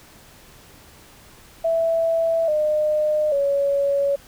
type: tone with pitch steps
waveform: sine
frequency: 659.3 / 608.1 / 560.8 Hz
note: E5 / D#5 / C#5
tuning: 0 / -40 / +20 cents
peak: -17 dBFS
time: 1.64-4.16 s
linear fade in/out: 10 ms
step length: 840 ms
effects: pink hiss -48 dBFS RMS until 4.27 s